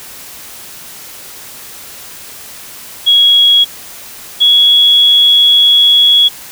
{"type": "tone pair in turn", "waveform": "sine", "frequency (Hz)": [3322, 3351], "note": ["G#7", "G#7"], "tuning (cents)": [0, 15], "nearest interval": "unison", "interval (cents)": 15, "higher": "second", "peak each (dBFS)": -4, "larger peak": "neither", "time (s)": [[3.06, 3.65], [4.4, 6.29]], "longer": "second", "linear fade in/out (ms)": 20, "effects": ["white hiss -31 dBFS RMS until 6.51 s"]}